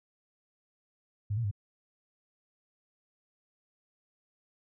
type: tone with pitch steps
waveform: sine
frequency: 102.9 / 117.2 / 101.2 Hz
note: G#2 / A#2 / G#2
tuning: -16 / +10 / -44 cents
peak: -28 dBFS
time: 1.3-1.513 s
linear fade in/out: 10 ms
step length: 71 ms
effects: none